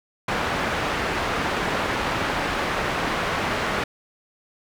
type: low-pass noise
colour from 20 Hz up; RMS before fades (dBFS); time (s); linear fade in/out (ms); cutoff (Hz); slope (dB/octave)
white; -25; 0.28-3.84; 5; 1700; 12
effects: none